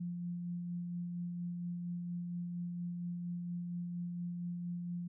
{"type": "tone with tremolo", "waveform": "sine", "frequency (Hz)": 174.61, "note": "F3", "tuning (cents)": 0, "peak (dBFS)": -36, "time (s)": [0, 5.08], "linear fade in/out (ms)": 10, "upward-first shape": "sine", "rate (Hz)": 4.3, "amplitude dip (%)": 25, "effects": []}